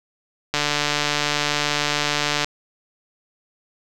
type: click train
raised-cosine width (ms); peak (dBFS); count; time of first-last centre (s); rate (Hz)
0.2; -3; 281; 0.54-2.445; 147
effects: none